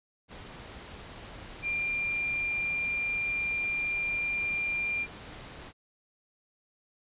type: tone in noise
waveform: sine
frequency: 2389 Hz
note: D7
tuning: 29 cents sharp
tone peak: -28 dBFS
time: 1.62-5.07 s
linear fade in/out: 50 ms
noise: pink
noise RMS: -45 dBFS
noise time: 0.28-5.73 s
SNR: +14 dB
effects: resampled to 8000 Hz